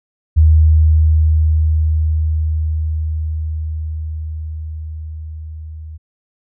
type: tone with level ramp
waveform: sine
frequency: 78.3 Hz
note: D#2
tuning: 11 cents sharp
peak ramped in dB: -5 to -28 dBFS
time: 0.36-5.98 s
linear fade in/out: 20 ms
effects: none